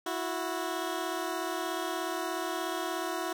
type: tone pair together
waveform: 15% pulse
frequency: 330.1 / 366.9 Hz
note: E4 / F#4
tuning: +2 / -15 cents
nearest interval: major second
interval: 183 cents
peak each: -28 dBFS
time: 0.06-3.33 s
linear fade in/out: 5 ms
effects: none